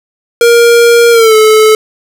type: tone with pitch glide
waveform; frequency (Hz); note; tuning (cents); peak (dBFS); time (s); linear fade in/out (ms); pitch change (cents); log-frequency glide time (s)
square; 470.2 to 433.7; A#4 to A4; +15 to -25; -3; 0.41-1.75; 2; -140; 1.11-1.35
effects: none